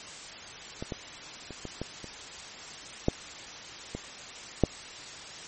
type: clicks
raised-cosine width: 2 ms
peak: -21 / -19 / -27 / -23 / -19 / -28 / -9 / -20 / -6 dBFS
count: 9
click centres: 0.825 / 0.922 / 1.507 / 1.653 / 1.816 / 2.043 / 3.084 / 3.95 / 4.637 s
effects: white hiss -43 dBFS RMS until 5.47 s + MP3 32 kbps